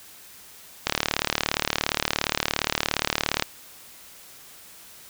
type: click train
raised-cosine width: 0.2 ms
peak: -3 dBFS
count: 96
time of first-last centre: 0.87-3.424 s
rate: 37.2 Hz
effects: white hiss -47 dBFS RMS until 5.09 s